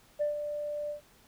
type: tone with ADSR envelope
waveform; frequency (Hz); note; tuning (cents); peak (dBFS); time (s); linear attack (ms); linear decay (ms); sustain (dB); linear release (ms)
sine; 591; D5; +11; -24; 0.19-1.01; 24; 130; -8; 110
effects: tanh soft clip ceiling -22 dBFS + pink hiss -61 dBFS RMS until 1.27 s